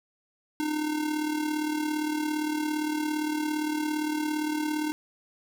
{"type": "tone with amplitude modulation", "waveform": "square", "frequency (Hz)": 304.3, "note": "D#4", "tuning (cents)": -38, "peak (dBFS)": -25, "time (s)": [0.6, 4.92], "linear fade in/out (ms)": 0, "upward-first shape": "sine", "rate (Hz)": 37.5, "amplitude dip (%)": 55, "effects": []}